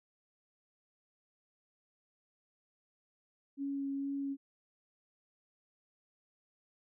sine tone with vibrato, 277.2 Hz, C#4, in tune, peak -34 dBFS, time 3.57-4.37 s, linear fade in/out 50 ms, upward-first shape sine, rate 2.2 Hz, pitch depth 10 cents each way, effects none

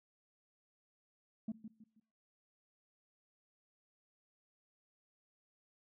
sine tone with echo, 220 Hz, A3, in tune, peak -34 dBFS, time 1.48-1.52 s, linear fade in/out 5 ms, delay 160 ms, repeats 3, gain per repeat -10 dB, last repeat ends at 2 s, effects noise-tail reverb RT60 0.4 s tail -19 dB re dry + tanh soft clip ceiling -35 dBFS

